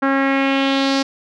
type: tone with low-pass filter sweep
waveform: sawtooth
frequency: 272.1 Hz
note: C#4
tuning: 32 cents flat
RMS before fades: -17 dBFS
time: 0.02-1.03 s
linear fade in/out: 10 ms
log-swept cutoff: 1500 to 5100 Hz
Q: 2.7
effects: none